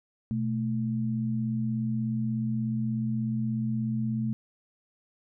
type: tone pair together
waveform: sine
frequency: 123.47 / 220.1 Hz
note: B2 / A3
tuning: 0 / +1 cents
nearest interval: minor seventh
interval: 1001 cents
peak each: -30 / -28 dBFS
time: 0.31-4.33 s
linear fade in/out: 0 ms
effects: none